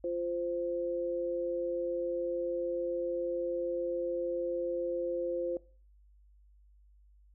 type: tone pair together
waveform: sine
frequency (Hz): 347.4 / 520.5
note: F4 / C5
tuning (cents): -9 / -9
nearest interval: perfect fifth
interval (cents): 700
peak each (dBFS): -35 / -33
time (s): 0.04-5.57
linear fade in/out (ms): 2
effects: noise-tail reverb RT60 0.4 s tail -20 dB re dry + added 50 Hz sine -58 dBFS peak until 7.34 s